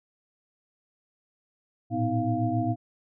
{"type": "tone cluster", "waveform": "sine", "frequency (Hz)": [110.6, 118, 251.7, 317.5, 697], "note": ["A2", "A#2", "B3", "D#4", "F5"], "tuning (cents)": [9, 22, 33, 35, -4], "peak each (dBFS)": -30, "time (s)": [1.9, 2.76], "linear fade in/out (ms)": 50, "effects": []}